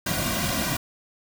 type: noise with comb filter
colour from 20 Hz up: pink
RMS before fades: -26 dBFS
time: 0.06-0.77 s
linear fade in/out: 5 ms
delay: 2.3 ms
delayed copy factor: -0.95
effects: none